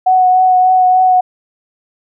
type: tone with vibrato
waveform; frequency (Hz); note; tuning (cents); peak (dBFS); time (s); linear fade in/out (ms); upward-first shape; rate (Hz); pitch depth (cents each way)
sine; 740; F#5; 0; -6; 0.06-1.21; 10; triangle; 3.4; 17
effects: none